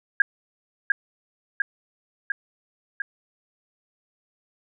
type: tone with echo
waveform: sine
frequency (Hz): 1623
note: G#6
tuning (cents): -40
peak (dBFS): -12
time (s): 0.2-0.22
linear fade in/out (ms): 2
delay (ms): 700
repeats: 4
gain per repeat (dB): -3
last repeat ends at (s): 3.02
effects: none